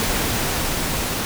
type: noise with level ramp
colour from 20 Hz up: pink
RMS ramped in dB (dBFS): -21 to -24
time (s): 0-1.25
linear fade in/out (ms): 0
effects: none